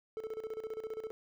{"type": "tone with tremolo", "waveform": "triangle", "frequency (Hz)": 440, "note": "A4", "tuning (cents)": 0, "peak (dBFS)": -34, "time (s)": [0.17, 1.11], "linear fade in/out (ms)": 0, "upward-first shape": "square", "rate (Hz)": 15, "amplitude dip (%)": 75, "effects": []}